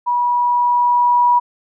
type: tone with level ramp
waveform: sine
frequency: 970 Hz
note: B5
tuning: 31 cents flat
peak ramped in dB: -14 to -9 dBFS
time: 0.06-1.4 s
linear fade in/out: 20 ms
effects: none